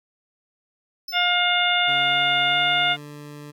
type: tone with exponential decay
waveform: square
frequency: 5274 Hz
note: E8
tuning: in tune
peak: -29 dBFS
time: 1.08-1.42 s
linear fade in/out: 5 ms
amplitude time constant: 73 ms
type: harmonic tone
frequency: 710 Hz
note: F5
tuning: 28 cents sharp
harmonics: 1 / 2 / 3 / 4 / 5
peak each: -24 / -24 / -24 / -24 / -24 dBFS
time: 1.12-2.97 s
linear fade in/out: 50 ms
type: tone with pitch glide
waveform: 20% pulse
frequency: 142.3 to 147.06 Hz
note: C#3 to D3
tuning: +46 to +3 cents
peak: -32 dBFS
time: 1.87-3.52 s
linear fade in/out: 20 ms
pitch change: +57 cents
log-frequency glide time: 2.46-2.57 s
effects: none